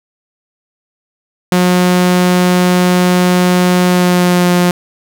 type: tone with pitch glide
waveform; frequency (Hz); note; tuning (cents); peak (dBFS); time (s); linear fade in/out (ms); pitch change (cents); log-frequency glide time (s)
sawtooth; 180 to 177.42; F#3 to F3; -47 to +28; -4; 1.52-4.71; 2; -25; 3.86-4.49
effects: none